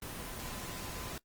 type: tone in noise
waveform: sine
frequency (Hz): 1017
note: C6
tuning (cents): -50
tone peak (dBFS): -53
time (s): 0.18-1.12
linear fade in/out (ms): 2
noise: pink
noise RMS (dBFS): -42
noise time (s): 0.02-1.18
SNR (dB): -14
effects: noise-tail reverb RT60 0.1 s tail -21 dB re dry + Opus 24 kbps